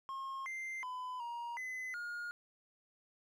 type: tone with pitch steps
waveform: triangle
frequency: 1075 / 2087 / 1006 / 945 / 2025 / 1427 Hz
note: C6 / C7 / B5 / A#5 / B6 / F6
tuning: +47 / -5 / +32 / +23 / +43 / +37 cents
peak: -38 dBFS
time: 0.09-2.31 s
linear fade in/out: 0 ms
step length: 370 ms
effects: none